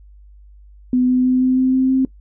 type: tone with pitch steps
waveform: sine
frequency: 251.3 / 253.2 / 255.1 / 257 / 259 / 260.9 / 262.9 Hz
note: B3 / B3 / C4 / C4 / C4 / C4 / C4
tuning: +30 / +43 / -44 / -31 / -17 / -5 / +8 cents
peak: -12 dBFS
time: 0.93-2.05 s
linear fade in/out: 2 ms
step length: 160 ms
effects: noise-tail reverb RT60 0.1 s tail -20 dB re dry + added 50 Hz sine -41 dBFS peak until 2.2 s